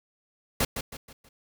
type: noise with echo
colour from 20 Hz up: pink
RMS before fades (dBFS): -24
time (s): 0.6-0.65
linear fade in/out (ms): 5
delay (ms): 160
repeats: 4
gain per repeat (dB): -8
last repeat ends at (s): 1.29
effects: none